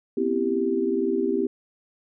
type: chord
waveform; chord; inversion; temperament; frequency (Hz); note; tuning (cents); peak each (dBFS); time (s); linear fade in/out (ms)
sine; C major seventh; third; equal with one note detuned; 246.9 / 266.5 / 329.6 / 392; B3 / C4 / E4 / G4; 0 / +32 / 0 / 0; -28 / -29 / -27 / -24; 0.17-1.47; 5
effects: none